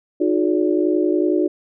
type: tone cluster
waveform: sine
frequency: 308.4 / 359.2 / 421.9 / 575 Hz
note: D#4 / F4 / G#4 / D5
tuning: -15 / +49 / +27 / -37 cents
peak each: -19 / -18 / -25 / -26 dBFS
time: 0.2-1.48 s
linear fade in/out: 10 ms
effects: none